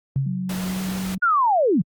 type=tone with exponential decay; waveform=sine; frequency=136.2 Hz; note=C#3; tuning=30 cents flat; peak=-16 dBFS; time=0.16-0.76 s; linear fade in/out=0 ms; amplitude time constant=130 ms
type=tone with pitch glide; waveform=sine; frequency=185 to 187.91 Hz; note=F#3 to F#3; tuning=0 to +27 cents; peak=-24 dBFS; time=0.26-1.18 s; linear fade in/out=5 ms; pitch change=+27 cents; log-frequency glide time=0.65-0.8 s
type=noise; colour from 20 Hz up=pink; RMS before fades=-33 dBFS; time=0.49-1.15 s; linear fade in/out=5 ms
type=linear sweep; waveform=sine; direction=down; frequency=1475 to 141.8 Hz; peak=-15 dBFS; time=1.22-1.82 s; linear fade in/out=10 ms
effects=high-pass 60 Hz 12 dB/octave + Opus 48 kbps